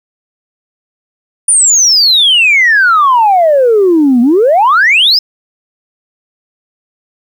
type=exponential two-way sweep; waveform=sine; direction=down then up; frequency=9650 to 231.4 to 5290 Hz; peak=-3 dBFS; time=1.48-5.19 s; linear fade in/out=5 ms; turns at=4.21 s; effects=tanh soft clip ceiling -1 dBFS + 7-bit